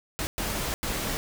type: noise bursts at uneven times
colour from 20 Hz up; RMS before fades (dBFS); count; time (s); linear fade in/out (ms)
pink; -30; 3; 0.19-0.27 / 0.38-0.74 / 0.83-1.17; 0
effects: none